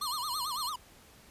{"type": "tone with tremolo", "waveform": "sawtooth", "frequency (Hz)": 4215, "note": "C8", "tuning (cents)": 12, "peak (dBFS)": -32, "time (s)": [0.01, 0.7], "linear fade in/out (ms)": 10, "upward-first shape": "square", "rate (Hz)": 3.4, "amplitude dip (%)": 30}
{"type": "tone with vibrato", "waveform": "square", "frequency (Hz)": 1102, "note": "C#6", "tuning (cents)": -11, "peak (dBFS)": -35, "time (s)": [0.01, 0.76], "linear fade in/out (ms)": 5, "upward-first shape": "sine", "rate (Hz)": 9, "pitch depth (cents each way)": 230}
{"effects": ["pink hiss -57 dBFS RMS until 1.3 s", "resampled to 32000 Hz"]}